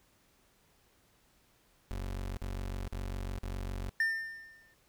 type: tone bursts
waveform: 30% pulse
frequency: 46.65 Hz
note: F#1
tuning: 15 cents sharp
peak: -33 dBFS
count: 4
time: 1.91-3.894 s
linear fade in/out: 0 ms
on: 460 ms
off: 48 ms
type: tone with exponential decay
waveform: triangle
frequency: 1802 Hz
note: A6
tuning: 41 cents sharp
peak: -23 dBFS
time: 4-4.74 s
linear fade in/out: 2 ms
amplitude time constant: 160 ms
effects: pink hiss -68 dBFS RMS until 4.88 s